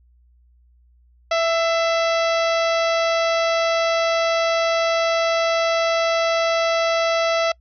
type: harmonic tone with a mistuned harmonic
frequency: 662 Hz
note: E5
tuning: 7 cents sharp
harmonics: 1 / 2 / 3 / 4 / 5 / 6 / 7 / 8 / 9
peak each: -18 / -24 / -28 / -30 / -32 / -34 / -35 / -36 / -37 dBFS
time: 1.31-7.52 s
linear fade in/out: 5 ms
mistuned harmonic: 3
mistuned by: +29 cents
effects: noise-tail reverb RT60 0.1 s tail -26 dB re dry + added 60 Hz sine -52 dBFS peak until 7.6 s